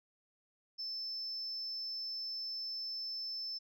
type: tone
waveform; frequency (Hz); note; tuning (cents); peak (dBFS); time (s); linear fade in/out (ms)
sine; 5280; E8; +2; -37; 0.78-3.59; 20
effects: tanh soft clip ceiling -34 dBFS